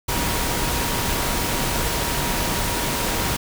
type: tone in noise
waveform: sine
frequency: 949 Hz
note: A#5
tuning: 31 cents sharp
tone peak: -32 dBFS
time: 0.08-3.37 s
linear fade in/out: 10 ms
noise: pink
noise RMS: -23 dBFS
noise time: 0.08-3.37 s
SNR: -12 dB
effects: none